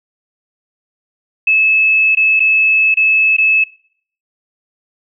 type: tone with dropouts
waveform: sine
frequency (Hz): 2600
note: E7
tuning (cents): -24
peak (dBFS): -8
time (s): 1.47-3.64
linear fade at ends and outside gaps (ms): 5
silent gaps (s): 2.151-2.17 / 2.396-2.402 / 2.943-2.97 / 3.367-3.382
effects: noise-tail reverb RT60 0.6 s tail -22 dB re dry